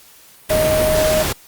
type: tone in noise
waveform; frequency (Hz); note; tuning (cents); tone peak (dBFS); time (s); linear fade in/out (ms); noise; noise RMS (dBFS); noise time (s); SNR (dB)
sine; 622.3; D#5; 0; -14; 0.5-1.23; 10; pink; -20; 0.49-1.33; +3
effects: white hiss -46 dBFS RMS until 1.47 s + Opus 48 kbps

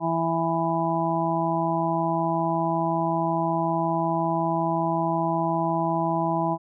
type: harmonic tone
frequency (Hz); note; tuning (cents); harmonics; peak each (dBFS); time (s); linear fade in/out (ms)
165.4; E3; +6; 1 / 2 / 4 / 5 / 6; -28 / -28 / -28 / -28 / -28; 0-6.58; 50
effects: none

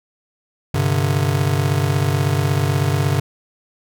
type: chord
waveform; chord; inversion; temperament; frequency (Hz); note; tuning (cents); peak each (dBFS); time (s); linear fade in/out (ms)
square; G suspended fourth; none; just; 98 / 130.67 / 147; G2 / C3 / D3; 0 / -2 / +2; -21; 0.74-3.2; 5
effects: none

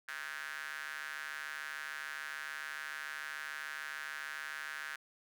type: tone with high-pass filter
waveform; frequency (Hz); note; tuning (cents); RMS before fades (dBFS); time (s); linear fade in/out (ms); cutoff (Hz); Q
square; 73.42; D2; 0; -43; 0.08-4.96; 5; 1600; 5.1
effects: none

